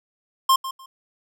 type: tone with echo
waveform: square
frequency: 1060 Hz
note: C6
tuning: 22 cents sharp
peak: -14 dBFS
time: 0.49-0.56 s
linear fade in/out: 5 ms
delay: 150 ms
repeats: 2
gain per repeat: -14 dB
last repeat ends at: 0.86 s
effects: none